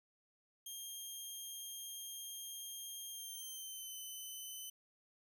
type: tone with pitch glide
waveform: 10% pulse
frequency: 3213 to 3033 Hz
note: G7 to F#7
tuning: +42 to +42 cents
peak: -38 dBFS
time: 0.66-4.7 s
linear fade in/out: 5 ms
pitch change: -100 cents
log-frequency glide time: 3.08-3.99 s
effects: none